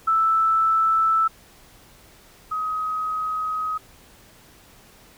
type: tone pair in turn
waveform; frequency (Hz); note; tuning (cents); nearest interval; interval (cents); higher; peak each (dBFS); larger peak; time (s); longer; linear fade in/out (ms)
sine; 1318.5 / 1264; E6 / D#6; 0 / +27; minor second; 73; first; -16 / -23; first; 0.07-1.28 / 2.51-3.78; second; 10
effects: pink hiss -51 dBFS RMS until 5.17 s